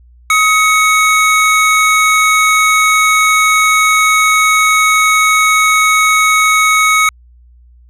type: tone pair together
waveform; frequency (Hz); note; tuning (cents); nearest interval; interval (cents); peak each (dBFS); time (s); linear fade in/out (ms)
square; 1265.6 / 2217; D#6 / C#7; +29 / 0; minor seventh; 971; -11 / -11; 0.3-7.09; 2
effects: added 60 Hz sine -40 dBFS peak until 7.89 s + low-pass 12000 Hz 12 dB/octave